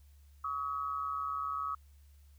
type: tone pair together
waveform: sine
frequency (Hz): 1133 / 1273.4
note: C#6 / D#6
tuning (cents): +37 / +40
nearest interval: major second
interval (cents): 203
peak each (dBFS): -38 / -35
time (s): 0.44-1.75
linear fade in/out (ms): 5
effects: added 71 Hz sine -56 dBFS peak until 2.38 s + white hiss -72 dBFS RMS until 2.38 s